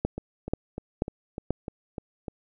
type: two click trains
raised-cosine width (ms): 2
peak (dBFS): -11 / -20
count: 4 / 8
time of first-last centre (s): 0.05-1.506 / 0.18-2.282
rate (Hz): 2.06 / 3.33
effects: none